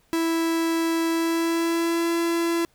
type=tone with pitch glide; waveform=45% pulse; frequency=329.6 to 336.7 Hz; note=E4 to E4; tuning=0 to +37 cents; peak=-21 dBFS; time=0.13-2.65 s; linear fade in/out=0 ms; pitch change=+37 cents; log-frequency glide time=1.12-2.12 s; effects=pink hiss -63 dBFS RMS until 2.74 s